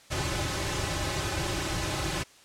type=noise with comb filter; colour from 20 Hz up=pink; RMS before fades=-30 dBFS; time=0.1-2.24 s; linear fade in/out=20 ms; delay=4.3 ms; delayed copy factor=-0.9; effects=white hiss -55 dBFS RMS until 2.44 s + low-pass 8000 Hz 12 dB/octave